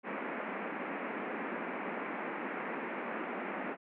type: band-pass noise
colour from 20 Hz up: pink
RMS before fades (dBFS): -39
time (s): 0.03-3.77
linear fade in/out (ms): 50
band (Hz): 200 to 2400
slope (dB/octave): 48
effects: none